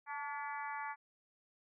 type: harmonic tone with a mistuned harmonic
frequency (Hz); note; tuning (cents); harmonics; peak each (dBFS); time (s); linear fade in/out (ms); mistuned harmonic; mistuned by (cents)
286; D4; -46; 3 / 4 / 5 / 6 / 7 / 8; -42 / -46 / -49 / -48 / -49 / -53; 0.06-0.96; 50; 3; +38
effects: none